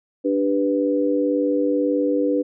sine chord, G major, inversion second, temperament equal, 293.7 / 392 / 493.9 Hz, D4 / G4 / B4, 0 / 0 / 0 cents, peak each -20 / -26 / -21 dBFS, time 0.24-2.43 s, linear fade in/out 20 ms, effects none

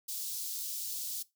white high-pass noise, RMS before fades -38 dBFS, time 0.08-1.23 s, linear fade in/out 10 ms, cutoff 4000 Hz, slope 24 dB/octave, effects noise-tail reverb RT60 0.2 s tail -19 dB re dry

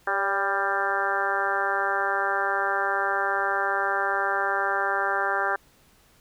harmonic tone with a mistuned harmonic, 197.5 Hz, G3, 13 cents sharp, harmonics 2 / 3 / 4 / 5 / 6 / 7 / 8 / 9, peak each -33 / -33 / -29 / -33 / -31 / -30 / -28 / -34 dBFS, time 0.07-5.56 s, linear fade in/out 5 ms, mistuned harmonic 3, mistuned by -36 cents, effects pink hiss -59 dBFS RMS until 6.2 s

